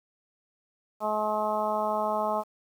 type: harmonic tone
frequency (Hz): 213.2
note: G#3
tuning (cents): +46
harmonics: 1 / 2 / 3 / 4 / 5 / 6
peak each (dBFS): -37 / -37 / -29 / -30 / -32 / -37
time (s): 1-2.44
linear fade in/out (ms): 50
effects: 9-bit